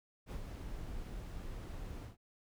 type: noise with ADSR envelope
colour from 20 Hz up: brown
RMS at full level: -40 dBFS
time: 0.26-2.17 s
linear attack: 55 ms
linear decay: 78 ms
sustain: -4 dB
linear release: 140 ms
effects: none